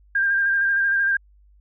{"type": "tone with vibrato", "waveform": "sine", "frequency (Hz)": 1596, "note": "G6", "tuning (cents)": 31, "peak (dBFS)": -17, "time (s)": [0.15, 1.17], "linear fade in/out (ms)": 5, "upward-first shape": "square", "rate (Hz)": 13, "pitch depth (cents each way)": 22, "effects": ["added 50 Hz sine -51 dBFS peak until 1.6 s"]}